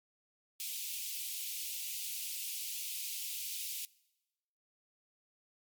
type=high-pass noise; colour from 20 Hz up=white; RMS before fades=-40 dBFS; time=0.6-3.85 s; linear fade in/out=0 ms; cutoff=2400 Hz; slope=48 dB/octave; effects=noise-tail reverb RT60 1.0 s tail -23 dB re dry + MP3 96 kbps